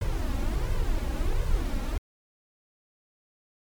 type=noise with flanger; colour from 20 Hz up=brown; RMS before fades=-26 dBFS; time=0.01-1.98 s; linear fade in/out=5 ms; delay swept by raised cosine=1.9 to 3.7 ms; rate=1.4 Hz; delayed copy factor=+0.75; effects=MP3 96 kbps